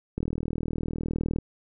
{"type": "click train", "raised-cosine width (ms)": 3, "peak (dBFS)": -16, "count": 49, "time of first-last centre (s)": [0.18, 1.386], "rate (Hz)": 39.8, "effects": []}